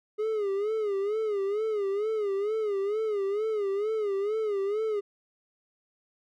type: tone with vibrato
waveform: triangle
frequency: 415.3 Hz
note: G#4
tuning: in tune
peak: -24 dBFS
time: 0.18-5.01 s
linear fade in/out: 20 ms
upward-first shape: sine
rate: 2.2 Hz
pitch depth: 110 cents each way
effects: none